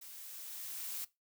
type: noise with level ramp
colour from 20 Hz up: blue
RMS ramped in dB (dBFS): -51 to -40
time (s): 0.01-1.05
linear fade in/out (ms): 10
effects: noise-tail reverb RT60 0.2 s tail -19 dB re dry